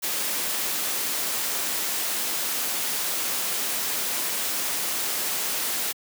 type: noise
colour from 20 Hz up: white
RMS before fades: -27 dBFS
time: 0.02-5.93 s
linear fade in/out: 20 ms
effects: high-pass 200 Hz 12 dB/octave